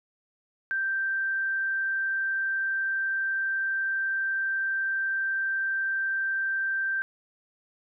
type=tone; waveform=sine; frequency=1568 Hz; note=G6; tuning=in tune; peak=-25 dBFS; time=0.71-7.02 s; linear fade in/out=0 ms; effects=none